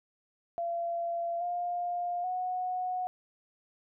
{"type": "tone with pitch steps", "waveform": "sine", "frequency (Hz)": [683, 705, 733], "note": ["F5", "F5", "F#5"], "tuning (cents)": [-39, 16, -16], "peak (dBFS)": -30, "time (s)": [0.58, 3.07], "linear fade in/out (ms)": 0, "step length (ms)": 830, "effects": []}